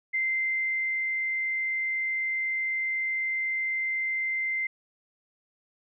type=tone with ADSR envelope; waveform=sine; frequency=2082 Hz; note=C7; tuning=9 cents flat; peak=-24 dBFS; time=0.13-4.67 s; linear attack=18 ms; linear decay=910 ms; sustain=-2 dB; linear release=5 ms; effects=none